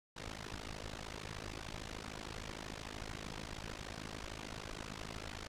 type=noise with amplitude modulation; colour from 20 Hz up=pink; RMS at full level=-41 dBFS; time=0.16-5.48 s; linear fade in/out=10 ms; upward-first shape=sine; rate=53.2 Hz; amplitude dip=100%; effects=low-pass 6000 Hz 12 dB/octave